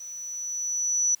sine tone with level ramp, 5930 Hz, F#8, 3 cents sharp, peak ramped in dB -37 to -19 dBFS, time 0-1.15 s, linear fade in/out 5 ms, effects white hiss -57 dBFS RMS until 1.2 s

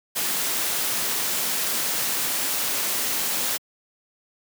white noise, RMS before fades -25 dBFS, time 0.15-3.58 s, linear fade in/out 20 ms, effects high-pass 150 Hz 12 dB/octave

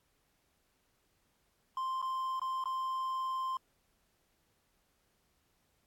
triangle tone with dropouts, 1046.5 Hz, C6, in tune, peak -31 dBFS, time 1.77-3.57 s, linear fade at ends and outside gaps 2 ms, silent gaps 2.017-2.025 / 2.396-2.416 / 2.64-2.656 s, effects pink hiss -75 dBFS RMS until 5.86 s + AAC 64 kbps

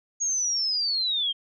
sine linear sweep, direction down, 6645 to 3144 Hz, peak -23 dBFS, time 0.2-1.33 s, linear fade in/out 20 ms, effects none

